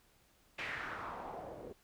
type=noise with low-pass filter sweep; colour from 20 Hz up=white; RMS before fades=-44 dBFS; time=0.58-1.73 s; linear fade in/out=10 ms; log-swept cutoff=2400 to 430 Hz; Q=2.9; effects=pink hiss -69 dBFS RMS until 1.83 s